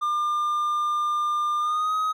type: tone with pitch glide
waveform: triangle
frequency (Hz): 1200 to 1262.6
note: D6 to D#6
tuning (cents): +37 to +25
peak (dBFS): -20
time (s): 0.01-2.13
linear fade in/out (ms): 20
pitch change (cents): +88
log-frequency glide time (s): 1.59-1.94
effects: none